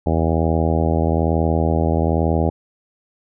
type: harmonic tone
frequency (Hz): 81.1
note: E2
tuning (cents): -28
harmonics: 1 / 2 / 3 / 4 / 5 / 6 / 7 / 8 / 9 / 10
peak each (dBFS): -19 / -22 / -24 / -25 / -26 / -27 / -27 / -28 / -29 / -29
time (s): 0.06-2.5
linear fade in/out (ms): 5
effects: none